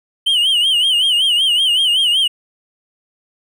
triangle tone with vibrato, 3022 Hz, F#7, 36 cents sharp, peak -10 dBFS, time 0.26-2.28 s, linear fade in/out 10 ms, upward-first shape sine, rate 5.3 Hz, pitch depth 120 cents each way, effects none

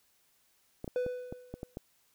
clicks, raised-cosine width 2 ms, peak -25 dBFS, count 7, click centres 0.844 / 0.878 / 1.064 / 1.325 / 1.54 / 1.631 / 1.771 s
triangle tone with exponential decay, 497.9 Hz, B4, 14 cents sharp, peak -25 dBFS, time 0.96-1.75 s, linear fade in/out 1 ms, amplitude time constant 170 ms
effects white hiss -70 dBFS RMS until 2.14 s

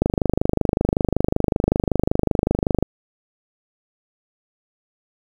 click train, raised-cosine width 2 ms, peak -3 dBFS, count 72, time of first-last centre 0.02-2.826 s, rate 25.3 Hz, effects 7-bit

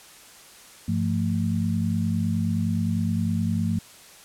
sine tone cluster, 99.9 / 173.2 / 222.9 Hz, G2 / F3 / A3, +33 / -14 / +23 cents, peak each -26 dBFS, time 0.88-3.79 s, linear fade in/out 5 ms, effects white hiss -48 dBFS RMS until 4.24 s + low-pass 11000 Hz 12 dB/octave

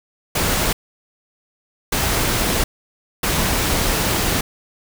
pink noise bursts at uneven times, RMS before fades -19 dBFS, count 3, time 0.35-0.73 / 1.92-2.64 / 3.23-4.41 s, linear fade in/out 5 ms, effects none

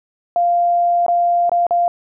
sine tone with dropouts, 696 Hz, F5, 6 cents flat, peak -12 dBFS, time 0.36-1.88 s, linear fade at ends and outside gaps 1 ms, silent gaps 1.064-1.082 / 1.495-1.517 / 1.667-1.708 s, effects none

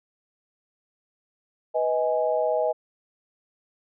sine chord, G# minor, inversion first, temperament equal with one note detuned, 493.9 / 629.8 / 830.6 Hz, B4 / D#5 / G#5, 0 / +21 / 0 cents, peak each -26 / -23 / -29 dBFS, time 1.74-2.73 s, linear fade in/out 20 ms, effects none

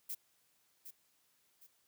violet noise with echo, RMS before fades -41 dBFS, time 0.09-0.15 s, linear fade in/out 10 ms, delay 760 ms, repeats 2, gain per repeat -9 dB, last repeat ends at 1.67 s, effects white hiss -74 dBFS RMS until 1.87 s + high-pass 60 Hz 12 dB/octave

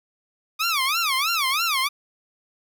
15% pulse tone with vibrato, 1200 Hz, D6, 37 cents sharp, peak -14 dBFS, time 0.59-1.89 s, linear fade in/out 20 ms, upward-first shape sine, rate 3.1 Hz, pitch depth 250 cents each way, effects none

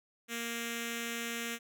5% pulse tone with notch filter, 233.1 Hz, A#3, in tune, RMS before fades -38 dBFS, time 0.28-1.59 s, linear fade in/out 50 ms, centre 870 Hz, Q 0.65, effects none

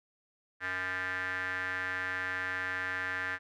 square tone with band-pass filter, 92.5 Hz, F#2, in tune, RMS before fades -35 dBFS, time 0.6-3.39 s, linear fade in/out 50 ms, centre 1700 Hz, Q 7, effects none

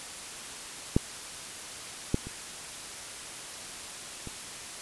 clicks, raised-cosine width 3 ms, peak -8 / -11 / -26 / -26 dBFS, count 4, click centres 0.965 / 2.144 / 2.27 / 4.273 s, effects white hiss -41 dBFS RMS until 4.81 s + resampled to 24000 Hz

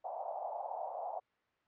pink band-pass noise, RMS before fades -41 dBFS, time 0.04-1.2 s, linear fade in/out 10 ms, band 640 to 830 Hz, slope 48 dB/octave, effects white hiss -75 dBFS RMS until 1.67 s + low-pass 2000 Hz 12 dB/octave

